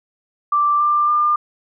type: tone with pitch steps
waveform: sine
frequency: 1174.7 / 1187.7 / 1200.8 Hz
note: D6 / D6 / D6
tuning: 0 / +19 / +38 cents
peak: -13 dBFS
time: 0.52-1.36 s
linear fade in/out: 5 ms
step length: 280 ms
effects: none